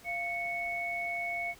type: tone pair together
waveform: sine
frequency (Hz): 692.3 / 2214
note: F5 / C#7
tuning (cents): -15 / -3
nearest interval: octave + minor sixth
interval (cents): 2012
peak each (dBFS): -37 / -33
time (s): 0.04-1.55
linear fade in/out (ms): 50
effects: pink hiss -56 dBFS RMS until 1.59 s